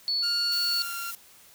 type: tone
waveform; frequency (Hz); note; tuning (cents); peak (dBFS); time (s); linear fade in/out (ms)
sine; 4427; C#8; -3; -24; 0.08-0.82; 0
type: tone with pitch glide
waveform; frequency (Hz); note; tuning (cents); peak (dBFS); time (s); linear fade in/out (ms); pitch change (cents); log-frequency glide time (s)
sawtooth; 1407 to 1382.8; F6 to F6; +12 to -18; -30; 0.22-1.12; 20; -30; 0.64-0.95
type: noise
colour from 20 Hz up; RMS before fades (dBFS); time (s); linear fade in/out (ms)
blue; -38; 0.52-1.15; 0
effects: white hiss -54 dBFS RMS until 1.54 s